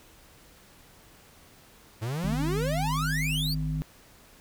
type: exponential sweep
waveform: 45% pulse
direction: up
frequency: 104.5 to 4800 Hz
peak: -29 dBFS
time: 2.01-3.55 s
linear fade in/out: 20 ms
type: harmonic tone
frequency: 51.3 Hz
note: G#1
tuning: 21 cents flat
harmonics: 1 / 3 / 5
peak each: -33 / -28 / -38 dBFS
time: 2.24-3.82 s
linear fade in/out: 0 ms
effects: pink hiss -55 dBFS RMS until 4.4 s